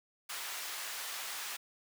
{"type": "high-pass noise", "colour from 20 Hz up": "pink", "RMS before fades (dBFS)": -41, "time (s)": [0.29, 1.57], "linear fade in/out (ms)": 10, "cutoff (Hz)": 1200, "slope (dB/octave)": 12, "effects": []}